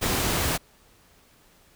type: noise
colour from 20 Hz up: pink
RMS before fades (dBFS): -25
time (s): 0.01-0.58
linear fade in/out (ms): 20
effects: pink hiss -58 dBFS RMS until 1.75 s